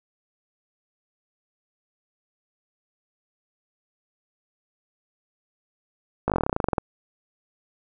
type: slowing click train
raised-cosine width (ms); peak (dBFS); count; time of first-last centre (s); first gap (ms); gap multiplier
1; -8; 17; 6.28-6.782; 18; 1.07
effects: none